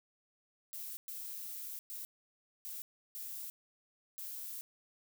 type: noise bursts at uneven times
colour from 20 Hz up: violet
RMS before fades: -44 dBFS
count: 6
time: 0.73-0.97 / 1.08-1.79 / 1.9-2.05 / 2.65-2.82 / 3.15-3.5 / 4.18-4.61 s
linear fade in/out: 0 ms
effects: none